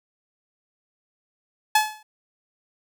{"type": "tone with exponential decay", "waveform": "sawtooth", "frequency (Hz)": 858, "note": "A5", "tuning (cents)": -44, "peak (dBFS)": -9, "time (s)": [1.75, 2.03], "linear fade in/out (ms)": 5, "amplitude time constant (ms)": 60, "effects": []}